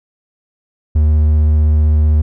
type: tone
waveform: triangle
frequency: 76.3 Hz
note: D#2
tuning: 33 cents flat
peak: -6 dBFS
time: 0.95-2.22 s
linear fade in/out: 10 ms
effects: none